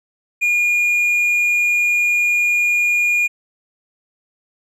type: tone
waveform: triangle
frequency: 2430 Hz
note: D#7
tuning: 42 cents flat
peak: -12 dBFS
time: 0.41-3.28 s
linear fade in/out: 20 ms
effects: none